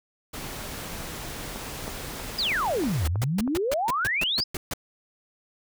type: noise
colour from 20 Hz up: pink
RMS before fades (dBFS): -36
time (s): 0.33-3.07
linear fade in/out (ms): 10
type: click train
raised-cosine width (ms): 1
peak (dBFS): -21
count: 7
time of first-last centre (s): 1.56-3.477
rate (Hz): 3.13
type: exponential two-way sweep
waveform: sine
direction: down then up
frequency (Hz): 5200 to 73.42 to 5200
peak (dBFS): -23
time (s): 2.38-4.44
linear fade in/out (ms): 10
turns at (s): 3.06
type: noise bursts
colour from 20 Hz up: pink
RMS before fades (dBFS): -30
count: 11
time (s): 3.05-4.736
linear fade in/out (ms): 2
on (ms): 26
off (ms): 140
effects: none